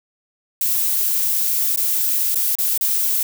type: noise with dropouts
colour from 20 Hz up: violet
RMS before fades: -19 dBFS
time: 0.61-3.23 s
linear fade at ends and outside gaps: 2 ms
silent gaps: 1.761-1.773 / 2.347-2.356 / 2.553-2.586 / 2.777-2.81 s
effects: none